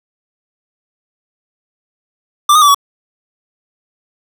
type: tone with pitch steps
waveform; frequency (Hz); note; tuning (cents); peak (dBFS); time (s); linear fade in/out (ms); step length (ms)
square; 1181 / 1240 / 1161 / 1130; D6 / D#6 / D6 / C#6; +9 / -6 / -20 / +33; -6; 2.49-2.746; 5; 64
effects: none